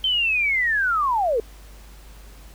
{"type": "linear sweep", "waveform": "sine", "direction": "down", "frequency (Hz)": [3130, 424.1], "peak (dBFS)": -18, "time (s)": [0.04, 1.4], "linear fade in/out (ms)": 2, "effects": ["added 50 Hz sine -42 dBFS peak until 2.54 s", "pink hiss -50 dBFS RMS until 2.54 s"]}